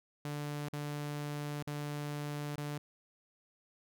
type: tone with dropouts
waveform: sawtooth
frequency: 146.8 Hz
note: D3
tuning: in tune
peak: -33 dBFS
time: 0.25-2.78 s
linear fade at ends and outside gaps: 2 ms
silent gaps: 0.685-0.731 / 1.626-1.673 / 2.557-2.579 s
effects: none